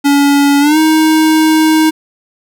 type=tone with pitch glide; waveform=square; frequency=283.5 to 314.6 Hz; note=C#4 to D#4; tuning=+39 to +19 cents; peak=-7 dBFS; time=0.04-1.91 s; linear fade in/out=20 ms; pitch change=+180 cents; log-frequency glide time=0.6-0.78 s; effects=none